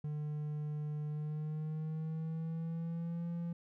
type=tone with pitch glide; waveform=triangle; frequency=150 to 170.33 Hz; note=D3 to F3; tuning=+37 to -43 cents; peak=-34 dBFS; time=0.04-3.53 s; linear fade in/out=5 ms; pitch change=+220 cents; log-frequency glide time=1.09-3.27 s; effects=none